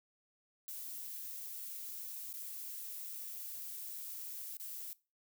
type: noise with dropouts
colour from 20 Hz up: violet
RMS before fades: -45 dBFS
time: 0.68-4.93 s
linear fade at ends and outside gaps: 0 ms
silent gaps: 2.329-2.339 / 4.569-4.599 s
effects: noise-tail reverb RT60 0.3 s tail -20 dB re dry